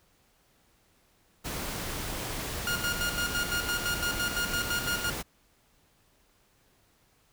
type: noise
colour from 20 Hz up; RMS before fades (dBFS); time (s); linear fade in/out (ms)
pink; -35; 1.44-5.23; 20
type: tone with tremolo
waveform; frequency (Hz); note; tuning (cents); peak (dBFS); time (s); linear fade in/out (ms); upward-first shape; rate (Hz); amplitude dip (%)
sawtooth; 1421; F6; +30; -24; 2.67-5.1; 2; square; 5.9; 65
effects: pink hiss -66 dBFS RMS until 7.32 s